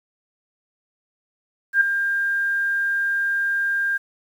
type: tone with ADSR envelope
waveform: sine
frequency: 1600 Hz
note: G6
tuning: 35 cents sharp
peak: -10 dBFS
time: 1.73-3.98 s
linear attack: 80 ms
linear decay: 4 ms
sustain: -9 dB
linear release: 15 ms
effects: 8-bit